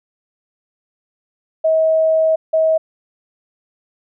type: tone bursts at uneven times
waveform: sine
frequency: 639 Hz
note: D#5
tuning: 46 cents sharp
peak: -11 dBFS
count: 2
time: 1.64-2.36 / 2.53-2.78 s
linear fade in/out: 10 ms
effects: none